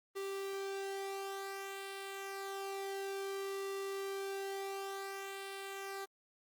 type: tone with flanger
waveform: sawtooth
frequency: 391.6 Hz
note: G4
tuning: 2 cents flat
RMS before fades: -42 dBFS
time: 0.15-6.06 s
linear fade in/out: 20 ms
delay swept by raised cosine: 1.3 to 2.4 ms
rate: 0.28 Hz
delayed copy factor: -0.5
effects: Opus 24 kbps